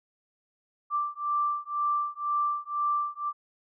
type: beating tone pair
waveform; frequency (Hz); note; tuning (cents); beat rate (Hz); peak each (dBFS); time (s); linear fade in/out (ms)
sine; 1174.7 / 1176.7; D6 / D6; 0 / +3; 2; -29; 0.9-3.33; 50
effects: none